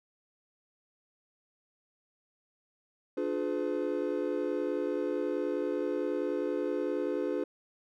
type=chord; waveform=triangle; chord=D diminished seventh; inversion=none; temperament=just; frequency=293.7 / 352.4 / 422.9 / 507.5 Hz; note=D4 / F4 / Ab4 / Cb5; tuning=0 / +16 / +31 / +47 cents; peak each=-33 dBFS; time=3.17-7.44 s; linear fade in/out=5 ms; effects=none